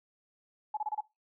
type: tone bursts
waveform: sine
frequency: 850 Hz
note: G#5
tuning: 40 cents sharp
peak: -30 dBFS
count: 5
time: 0.74-1.007 s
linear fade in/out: 5 ms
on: 31 ms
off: 28 ms
effects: noise-tail reverb RT60 0.2 s tail -18 dB re dry